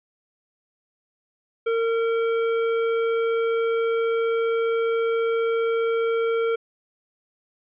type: tone with hard clipping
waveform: sine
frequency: 457.4 Hz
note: A#4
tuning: 33 cents flat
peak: -22 dBFS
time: 1.66-6.56 s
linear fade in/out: 10 ms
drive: 12 dB
effects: resampled to 8000 Hz